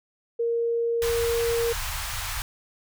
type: tone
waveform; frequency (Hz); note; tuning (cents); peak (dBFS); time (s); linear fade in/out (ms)
sine; 466.2; A#4; 0; -22; 0.39-1.73; 10
type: band-stop noise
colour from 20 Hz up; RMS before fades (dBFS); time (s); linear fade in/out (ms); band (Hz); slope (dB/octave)
pink; -31; 1.02-2.42; 0; 100 to 860; 24
effects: none